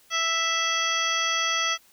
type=harmonic tone; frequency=659.3 Hz; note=E5; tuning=in tune; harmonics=1 / 2 / 3 / 4 / 5 / 7 / 8 / 9; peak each=-38 / -28 / -29 / -32 / -28 / -36 / -37 / -31 dBFS; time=0.1-1.78 s; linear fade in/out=50 ms; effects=white hiss -58 dBFS RMS until 1.92 s